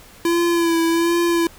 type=tone with vibrato; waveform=square; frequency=336.9 Hz; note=E4; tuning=38 cents sharp; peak=-16 dBFS; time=0.25-1.47 s; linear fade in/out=2 ms; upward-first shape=sine; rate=1.3 Hz; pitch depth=33 cents each way; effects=pink hiss -45 dBFS RMS until 1.58 s